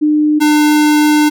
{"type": "tone pair in turn", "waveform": ["sine", "square"], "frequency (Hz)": [301.8, 300.5], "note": ["D4", "D4"], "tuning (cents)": [47, 40], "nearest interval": "unison", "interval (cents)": 7, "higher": "first", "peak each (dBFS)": -8, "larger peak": "neither", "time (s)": [[0.01, 0.4], [0.4, 1.3]], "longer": "second", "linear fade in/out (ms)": 20, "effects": []}